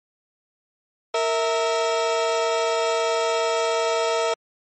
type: tone pair together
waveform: 30% pulse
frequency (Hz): 461.4 / 652.5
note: A#4 / E5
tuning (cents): -18 / -18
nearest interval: tritone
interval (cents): 600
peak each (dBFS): -20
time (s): 1.14-4.34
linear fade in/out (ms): 5
effects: MP3 32 kbps